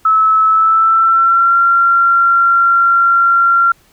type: tone with pitch glide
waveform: sine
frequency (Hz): 1300 to 1374.9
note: E6 to F6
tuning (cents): -24 to -27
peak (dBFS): -7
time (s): 0.05-3.72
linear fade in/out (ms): 5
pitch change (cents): +97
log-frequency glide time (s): 0.47-1.56
effects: pink hiss -51 dBFS RMS until 3.92 s